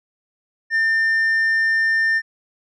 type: tone with tanh clipping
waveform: sine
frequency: 1800 Hz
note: A6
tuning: 39 cents sharp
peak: -16 dBFS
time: 0.7-2.22 s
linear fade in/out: 50 ms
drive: 3 dB
effects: none